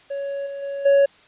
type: tone with level steps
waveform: triangle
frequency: 558 Hz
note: C#5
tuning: 11 cents sharp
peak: -23 / -27 / -24 / -10 dBFS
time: 0.1-1.06 s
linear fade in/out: 10 ms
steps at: 0.46 / 0.62 / 0.85 s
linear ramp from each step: 10 ms
effects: white hiss -52 dBFS RMS until 1.27 s + resampled to 8000 Hz